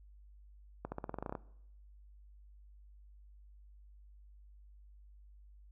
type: accelerating click train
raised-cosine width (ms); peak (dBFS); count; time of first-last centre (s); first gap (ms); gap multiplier
1; -25; 12; 0.85-1.352; 70; 0.91
effects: noise-tail reverb RT60 0.8 s tail -21 dB re dry + added 50 Hz sine -55 dBFS peak until 5.71 s